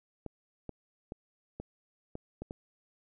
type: clicks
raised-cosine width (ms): 2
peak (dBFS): -26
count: 7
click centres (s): 0.263 / 0.693 / 1.121 / 1.6 / 2.154 / 2.42 / 2.509
effects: none